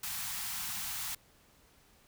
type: band-stop noise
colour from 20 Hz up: white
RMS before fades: -38 dBFS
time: 0.03-1.15 s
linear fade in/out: 5 ms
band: 220 to 710 Hz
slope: 96 dB/octave
effects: pink hiss -64 dBFS RMS until 2.07 s